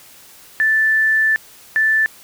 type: tone pair in turn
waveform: sine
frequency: 1760 / 1760 Hz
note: A6 / A6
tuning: 0 / 0 cents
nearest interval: unison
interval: 0 cents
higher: neither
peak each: -12 dBFS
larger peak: neither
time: 0.6-1.36 / 1.76-2.06 s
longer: first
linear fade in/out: 0 ms
effects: white hiss -44 dBFS RMS until 2.23 s